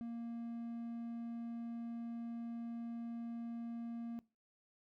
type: tone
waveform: triangle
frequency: 233.1 Hz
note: A#3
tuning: in tune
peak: -39 dBFS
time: 0.01-4.19 s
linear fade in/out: 0 ms
effects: noise-tail reverb RT60 0.3 s tail -21 dB re dry